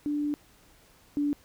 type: tone pair in turn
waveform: sine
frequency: 293.9 / 290.2 Hz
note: D4 / D4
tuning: +1 / -21 cents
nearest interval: unison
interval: 22 cents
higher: first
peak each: -26 / -24 dBFS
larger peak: second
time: 0.06-0.34 / 1.17-1.33 s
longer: first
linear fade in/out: 0 ms
effects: pink hiss -59 dBFS RMS until 1.44 s